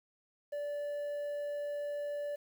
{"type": "tone", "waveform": "triangle", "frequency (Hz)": 581, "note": "D5", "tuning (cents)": -19, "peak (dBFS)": -33, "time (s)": [0.52, 2.36], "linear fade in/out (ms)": 10, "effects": ["10-bit"]}